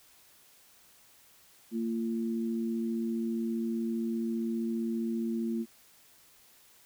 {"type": "tone pair together", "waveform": "sine", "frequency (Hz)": [228.1, 343.2], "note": ["A#3", "F4"], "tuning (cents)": [-37, -30], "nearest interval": "perfect fifth", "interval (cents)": 707, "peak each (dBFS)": [-30, -36], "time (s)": [1.71, 5.66], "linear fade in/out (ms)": 50, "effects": ["white hiss -60 dBFS RMS until 6.85 s"]}